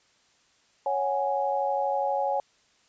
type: chord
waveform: sine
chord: C# suspended fourth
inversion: none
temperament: just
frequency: 554.4 / 739.2 / 831.5 Hz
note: C#5 / F#5 / G#5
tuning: 0 / -2 / +2 cents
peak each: -28 / -31 / -27 dBFS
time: 0.86-2.4 s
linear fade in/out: 2 ms
effects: white hiss -64 dBFS RMS until 2.88 s + resampled to 16000 Hz